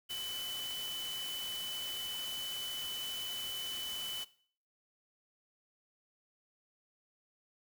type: tone in noise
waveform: sine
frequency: 3000 Hz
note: F#7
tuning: 23 cents sharp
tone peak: -38 dBFS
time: 0.09-4.25 s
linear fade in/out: 20 ms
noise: white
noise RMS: -45 dBFS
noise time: 0.09-4.25 s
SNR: +4 dB
effects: noise-tail reverb RT60 0.5 s tail -19 dB re dry